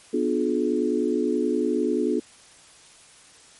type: chord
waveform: sine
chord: B diminished seventh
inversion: none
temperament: just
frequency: 246.9 / 296.3 / 355.6 / 426.7 Hz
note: B3 / D4 / F4 / Ab4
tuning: 0 / +15 / +31 / +47 cents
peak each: -26 dBFS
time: 0.13-2.2 s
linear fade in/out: 10 ms
effects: white hiss -51 dBFS RMS until 3.59 s + MP3 48 kbps